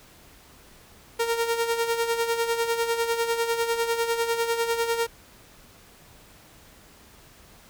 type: tone with tremolo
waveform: sawtooth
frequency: 463.2 Hz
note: A#4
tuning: 11 cents flat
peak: -17 dBFS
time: 1.19-5.07 s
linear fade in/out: 10 ms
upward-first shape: sine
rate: 10 Hz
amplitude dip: 60%
effects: pink hiss -52 dBFS RMS until 7.69 s

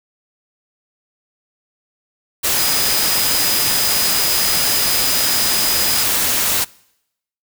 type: tone in noise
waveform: sine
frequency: 4978 Hz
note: D#8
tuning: in tune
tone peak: -21 dBFS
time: 2.56-6.04 s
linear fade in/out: 20 ms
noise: white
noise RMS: -17 dBFS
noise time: 2.43-6.65 s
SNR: -7 dB
effects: noise-tail reverb RT60 0.8 s tail -24 dB re dry

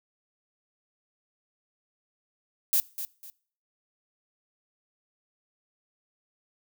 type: noise with echo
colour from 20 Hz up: violet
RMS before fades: -23 dBFS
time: 2.73-2.8 s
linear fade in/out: 0 ms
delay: 250 ms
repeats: 2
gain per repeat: -11 dB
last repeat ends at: 3.3 s
effects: noise-tail reverb RT60 0.5 s tail -22 dB re dry

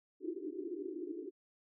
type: band-pass noise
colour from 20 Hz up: pink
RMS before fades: -42 dBFS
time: 0.2-1.31 s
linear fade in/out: 50 ms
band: 300 to 400 Hz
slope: 96 dB/octave
effects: none

